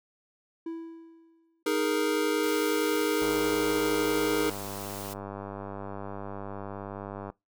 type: tone with exponential decay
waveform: triangle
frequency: 329.6 Hz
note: E4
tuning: in tune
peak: -29 dBFS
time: 0.66-1.63 s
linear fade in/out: 5 ms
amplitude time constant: 210 ms
type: chord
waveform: square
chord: D# suspended fourth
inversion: none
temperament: equal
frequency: 311.1 / 415.3 / 466.2 Hz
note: D#4 / G#4 / A#4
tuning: 0 / 0 / 0 cents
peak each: -30 dBFS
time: 1.66-4.5 s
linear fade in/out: 5 ms
type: noise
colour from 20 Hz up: white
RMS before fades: -42 dBFS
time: 2.43-5.14 s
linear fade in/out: 10 ms
type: click train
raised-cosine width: 1 ms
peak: -24 dBFS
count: 407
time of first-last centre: 3.22-7.3 s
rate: 99.5 Hz
effects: noise-tail reverb RT60 0.2 s tail -22 dB re dry